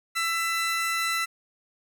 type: tone pair together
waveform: 30% pulse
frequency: 1334.1 / 2000 Hz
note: E6 / B6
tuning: +20 / +21 cents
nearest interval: perfect fifth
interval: 701 cents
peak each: -25 dBFS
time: 0.15-1.26 s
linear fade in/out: 20 ms
effects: none